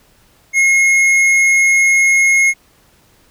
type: tone with hard clipping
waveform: sine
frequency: 2159 Hz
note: C#7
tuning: 46 cents flat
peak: -10 dBFS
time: 0.53-2.54 s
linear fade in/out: 50 ms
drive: 8 dB
effects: pink hiss -52 dBFS RMS until 3.3 s